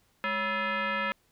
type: tone with frequency modulation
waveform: sine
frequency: 207.7 Hz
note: G#3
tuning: in tune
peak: -27 dBFS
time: 0.24-1.12 s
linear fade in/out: 0 ms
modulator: 762 Hz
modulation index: 3
effects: pink hiss -68 dBFS RMS until 1.31 s